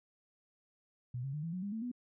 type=tone with pitch steps; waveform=sine; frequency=123.47 / 136.21 / 150.26 / 165.77 / 182.87 / 201.7 / 222.6 / 245.5 Hz; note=B2 / C#3 / D3 / E3 / F#3 / G3 / A3 / B3; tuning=0 / -30 / +40 / +10 / -20 / +50 / +20 / -10 cents; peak=-36 dBFS; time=1.14-1.916 s; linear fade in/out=5 ms; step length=97 ms; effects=none